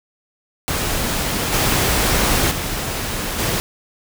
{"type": "noise with level steps", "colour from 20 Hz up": "pink", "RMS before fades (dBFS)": [-21, -17, -24, -20], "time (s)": [0.68, 3.6], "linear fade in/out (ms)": 0, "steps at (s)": [1.52, 2.5, 3.38], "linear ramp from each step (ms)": 20, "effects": []}